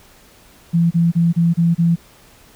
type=tone bursts; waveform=sine; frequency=168.9 Hz; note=E3; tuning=42 cents sharp; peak=-11 dBFS; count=6; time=0.73-1.96 s; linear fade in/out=20 ms; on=180 ms; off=30 ms; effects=pink hiss -48 dBFS RMS until 2.55 s